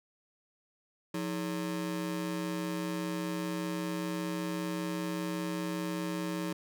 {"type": "ring-modulated tone", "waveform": "35% pulse", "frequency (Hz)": 246.9, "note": "B3", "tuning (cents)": 0, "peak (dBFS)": -28, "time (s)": [1.14, 6.53], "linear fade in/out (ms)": 5, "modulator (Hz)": 70.9, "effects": []}